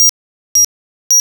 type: tone bursts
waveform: 45% pulse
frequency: 5700 Hz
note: F8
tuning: 34 cents sharp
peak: -6 dBFS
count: 3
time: 0-1.199 s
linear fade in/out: 0 ms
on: 93 ms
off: 460 ms
effects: none